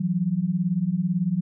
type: beating tone pair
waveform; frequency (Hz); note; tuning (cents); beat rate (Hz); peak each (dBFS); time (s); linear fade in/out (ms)
sine; 166.4 / 184.4; E3 / F#3; +17 / -6; 18; -25 / -23; 0-1.41; 10
effects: none